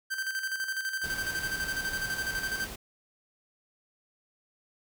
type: tone with tremolo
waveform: 45% pulse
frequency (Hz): 1559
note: G6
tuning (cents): -10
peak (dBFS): -29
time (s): 0.1-2.67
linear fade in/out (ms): 20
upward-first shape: square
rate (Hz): 12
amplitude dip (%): 55
type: noise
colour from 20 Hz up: pink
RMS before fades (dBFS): -41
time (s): 1.03-2.76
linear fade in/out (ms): 10
effects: none